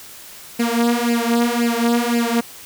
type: tone with flanger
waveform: sawtooth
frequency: 235.8 Hz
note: A#3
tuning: 20 cents sharp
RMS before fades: -18 dBFS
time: 0.59-2.41 s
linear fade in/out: 10 ms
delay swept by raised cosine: 0.4 to 4.5 ms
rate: 1.9 Hz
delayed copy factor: +0.85
effects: white hiss -39 dBFS RMS until 2.65 s